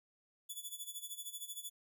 5% pulse tone with tremolo, 3441 Hz, A7, 39 cents flat, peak -33 dBFS, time 0.49-1.7 s, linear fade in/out 10 ms, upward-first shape sine, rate 13 Hz, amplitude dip 80%, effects none

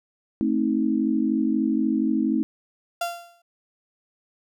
sine chord, A diminished, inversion none, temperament just, 220 / 264 / 316.8 Hz, A3 / C4 / Eb4, 0 / +16 / +31 cents, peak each -24 dBFS, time 0.41-2.43 s, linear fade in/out 0 ms
35% pulse tone with exponential decay, 690 Hz, F5, 21 cents flat, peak -20 dBFS, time 3.01-3.42 s, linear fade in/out 5 ms, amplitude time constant 88 ms
effects none

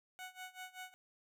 15% pulse tone with tremolo, 740 Hz, F#5, in tune, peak -38 dBFS, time 0.19-0.94 s, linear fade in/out 0 ms, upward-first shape sine, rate 5.2 Hz, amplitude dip 90%, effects none

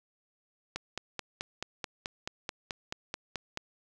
click train, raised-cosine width 0.2 ms, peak -17 dBFS, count 14, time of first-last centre 0.76-3.574 s, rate 4.62 Hz, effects none

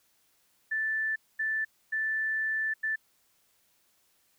sine tone bursts at uneven times, 1760 Hz, A6, in tune, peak -27 dBFS, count 4, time 0.71-1.16 / 1.39-1.65 / 1.92-2.74 / 2.83-2.96 s, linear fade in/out 10 ms, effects white hiss -69 dBFS RMS until 4.38 s

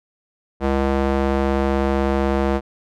square tone with band-pass filter, 68 Hz, C#2, 33 cents flat, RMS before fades -19 dBFS, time 0.6-2.61 s, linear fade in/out 50 ms, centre 540 Hz, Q 0.69, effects none

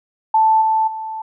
sine tone with level steps, 880 Hz, A5, in tune, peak -10 / -13 / -24 dBFS, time 0.34-1.22 s, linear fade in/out 5 ms, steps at 0.61 / 0.87 s, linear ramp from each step 10 ms, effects none

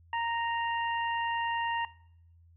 harmonic tone, 930 Hz, A#5, 4 cents flat, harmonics 1 / 2 / 3, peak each -30 / -36 / -40 dBFS, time 0.13-1.85 s, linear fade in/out 2 ms, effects noise-tail reverb RT60 0.7 s tail -19 dB re dry + added 84 Hz sine -56 dBFS peak until 2.56 s

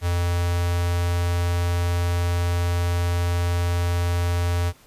square tone with notch filter, 87.31 Hz, F2, in tune, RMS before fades -22 dBFS, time 0.01-4.73 s, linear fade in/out 50 ms, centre 290 Hz, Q 1.7, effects pink hiss -53 dBFS RMS until 4.86 s + resampled to 32000 Hz

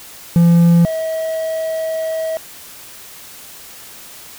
triangle tone pair in turn, 170.3 / 643 Hz, F3 / E5, -43 / -43 cents, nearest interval octave + major seventh, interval 2300 cents, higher second, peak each -5 / -16 dBFS, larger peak first, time 0.36-0.85 / 0.85-2.37 s, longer second, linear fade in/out 0 ms, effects white hiss -37 dBFS RMS until 4.38 s

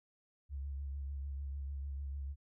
sine tone with vibrato, 69.5 Hz, C#2, 5 cents sharp, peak -38 dBFS, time 0.49-2.36 s, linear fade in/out 50 ms, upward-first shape square, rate 6.7 Hz, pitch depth 32 cents each way, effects none

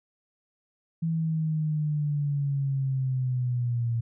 sine linear sweep, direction down, 164.81 to 115.4 Hz, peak -24 dBFS, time 1.02-4.01 s, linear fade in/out 10 ms, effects none

